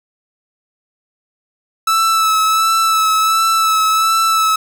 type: tone with vibrato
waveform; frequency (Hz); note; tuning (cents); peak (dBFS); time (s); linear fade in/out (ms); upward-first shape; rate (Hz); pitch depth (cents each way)
45% pulse; 1311; E6; -10; -11; 1.87-4.56; 5; sine; 1.4; 23
effects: none